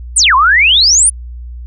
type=exponential two-way sweep; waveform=sine; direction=down then up; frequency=9956 to 987.8 to 9956 Hz; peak=-5 dBFS; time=0.16-1.1 s; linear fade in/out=10 ms; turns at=0.35 s; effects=added 60 Hz sine -24 dBFS peak until 1.66 s